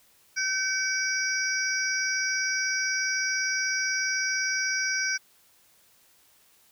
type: tone cluster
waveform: sine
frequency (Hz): 1538 / 2274 / 4867 / 5610 / 5860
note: G6 / C#7 / D#8 / F8 / F#8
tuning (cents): -33 / +44 / -39 / +7 / -18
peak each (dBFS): -28 / -32 / -35 / -31 / -36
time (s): 0.36-5.18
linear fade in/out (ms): 20
effects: white hiss -61 dBFS RMS until 6.71 s